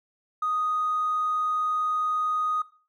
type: tone with tanh clipping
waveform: triangle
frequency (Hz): 1244.5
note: D#6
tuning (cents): 0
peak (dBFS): -23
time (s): 0.42-2.62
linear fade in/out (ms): 5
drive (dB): 1
effects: noise-tail reverb RT60 0.4 s tail -18 dB re dry